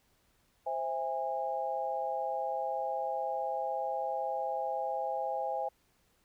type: chord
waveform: sine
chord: C augmented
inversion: none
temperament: equal with one note detuned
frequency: 523.3 / 659.3 / 817.3 Hz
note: C5 / E5 / G#5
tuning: 0 / 0 / -28 cents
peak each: -37 / -37 / -34 dBFS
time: 0.66-5.69 s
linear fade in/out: 10 ms
effects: pink hiss -71 dBFS RMS until 6.24 s